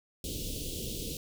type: band-stop noise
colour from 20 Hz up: pink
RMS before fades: -37 dBFS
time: 0.24-1.17 s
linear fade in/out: 2 ms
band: 520 to 2900 Hz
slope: 48 dB/octave
effects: none